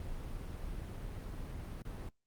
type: noise with dropouts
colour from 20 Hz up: brown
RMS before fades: -42 dBFS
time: 0-2.09 s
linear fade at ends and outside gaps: 2 ms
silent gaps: 1.821-1.85 s
effects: noise-tail reverb RT60 0.2 s tail -25 dB re dry + Opus 32 kbps